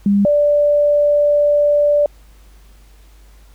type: tone pair in turn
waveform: sine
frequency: 201.1 / 585.8 Hz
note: G3 / D5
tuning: +44 / -5 cents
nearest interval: octave + perfect fifth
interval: 1851 cents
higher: second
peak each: -10 dBFS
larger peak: neither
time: 0.06-0.25 / 0.25-2.06 s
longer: second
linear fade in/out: 2 ms
effects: added 50 Hz sine -42 dBFS peak until 3.54 s + pink hiss -53 dBFS RMS until 3.54 s